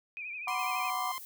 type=tone with vibrato; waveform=sine; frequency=2436 Hz; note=D#7; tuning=37 cents flat; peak=-37 dBFS; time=0.17-0.9 s; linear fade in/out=0 ms; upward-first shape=triangle; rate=12 Hz; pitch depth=93 cents each way
type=chord; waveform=sine; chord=B minor; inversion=second; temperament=equal; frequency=740 / 987.8 / 1174.7 Hz; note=F#5 / B5 / D6; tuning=0 / 0 / 0 cents; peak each=-36 dBFS; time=0.47-1.12 s; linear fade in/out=5 ms
type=tone; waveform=sawtooth; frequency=1046.5 Hz; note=C6; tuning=in tune; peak=-32 dBFS; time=0.48-1.18 s; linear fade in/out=0 ms
type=noise; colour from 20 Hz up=violet; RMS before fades=-46 dBFS; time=0.59-1.25 s; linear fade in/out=0 ms
effects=none